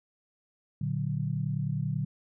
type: chord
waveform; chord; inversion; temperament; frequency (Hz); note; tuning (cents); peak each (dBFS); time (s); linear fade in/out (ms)
sine; Bb augmented; none; equal; 116.54 / 146.83 / 185; Bb2 / D3 / F#3; 0 / 0 / 0; -33 / -30 / -35; 0.81-2.05; 5
effects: none